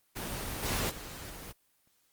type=noise with level steps; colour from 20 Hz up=pink; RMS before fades=-37 / -32 / -44 dBFS; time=0.15-1.53 s; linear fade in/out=20 ms; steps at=0.62 / 0.89 s; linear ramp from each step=20 ms; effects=white hiss -71 dBFS RMS until 2.12 s + Opus 24 kbps